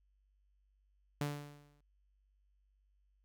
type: tone with exponential decay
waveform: sawtooth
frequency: 145.5 Hz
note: D3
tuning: 16 cents flat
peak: -29 dBFS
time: 1.21-1.81 s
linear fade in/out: 2 ms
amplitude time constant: 130 ms
effects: added 49 Hz sine -70 dBFS peak until 3.24 s